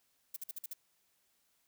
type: noise bursts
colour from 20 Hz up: violet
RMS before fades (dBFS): -41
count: 6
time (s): 0.34-0.734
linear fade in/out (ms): 5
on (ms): 24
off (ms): 50
effects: white hiss -75 dBFS RMS until 1.67 s